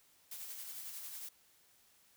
blue noise with tremolo, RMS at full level -45 dBFS, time 0.31-1.29 s, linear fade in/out 5 ms, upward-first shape sine, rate 11 Hz, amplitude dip 35%, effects white hiss -68 dBFS RMS until 2.16 s

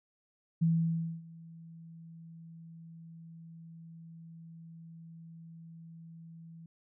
sine tone with ADSR envelope, 164.81 Hz, E3, in tune, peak -23 dBFS, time 0.61-6.66 s, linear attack 16 ms, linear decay 590 ms, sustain -24 dB, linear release 3 ms, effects none

